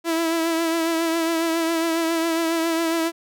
sawtooth tone with vibrato, 329.6 Hz, E4, in tune, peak -16 dBFS, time 0.04-3.12 s, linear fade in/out 50 ms, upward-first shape triangle, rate 7.3 Hz, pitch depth 41 cents each way, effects none

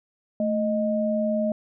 sine tone pair together, 220 / 620.8 Hz, A3 / D#5, 0 / -4 cents, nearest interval octave + tritone, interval 1796 cents, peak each -24 dBFS, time 0.4-1.52 s, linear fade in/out 2 ms, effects none

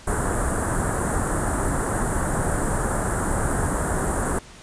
pink band-stop noise, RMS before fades -23 dBFS, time 0.07-4.39 s, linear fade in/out 5 ms, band 1700 to 7800 Hz, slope 48 dB/octave, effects pink hiss -45 dBFS RMS until 4.62 s + resampled to 22050 Hz

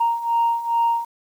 sine beating tone pair, 929 / 931.4 Hz, A#5 / A#5, -6 / -2 cents, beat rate 2.4 Hz, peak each -22 / -18 dBFS, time 0-1.05 s, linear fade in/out 10 ms, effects tanh soft clip ceiling -12 dBFS + 8-bit

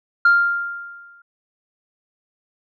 sine tone with exponential decay, 1396.9 Hz, F6, in tune, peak -7 dBFS, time 0.25-1.22 s, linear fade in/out 5 ms, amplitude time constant 210 ms, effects tanh soft clip ceiling -7 dBFS

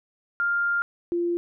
sine tone pair in turn, 1400 / 345.6 Hz, F6 / F4, +4 / -18 cents, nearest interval 2 octaves, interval 2422 cents, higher first, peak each -21 / -22 dBFS, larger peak first, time 0.4-0.82 / 1.12-1.37 s, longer first, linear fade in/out 0 ms, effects none

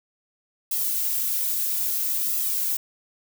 violet noise with flanger, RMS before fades -25 dBFS, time 0.71-2.77 s, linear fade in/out 5 ms, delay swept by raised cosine 1.5 to 4 ms, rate 0.61 Hz, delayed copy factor +0.65, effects none

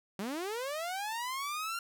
sawtooth linear sweep, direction up, 183.4 to 1396.9 Hz, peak -31 dBFS, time 0.19-1.79 s, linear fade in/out 2 ms, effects none

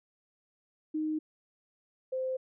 sine tone pair in turn, 310 / 519.1 Hz, D#4 / C5, -6 / -14 cents, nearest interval major sixth, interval 892 cents, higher second, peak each -29 / -30 dBFS, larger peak first, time 0.94-1.19 / 2.12-2.37 s, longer neither, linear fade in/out 10 ms, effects none

